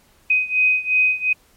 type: beating tone pair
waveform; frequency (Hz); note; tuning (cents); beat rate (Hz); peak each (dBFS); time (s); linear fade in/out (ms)
sine; 2508 / 2510.8; D#7 / D#7; +13 / +15; 2.8; -17 / -19; 0.3-1.33; 5
effects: pink hiss -56 dBFS RMS until 1.56 s + MP3 64 kbps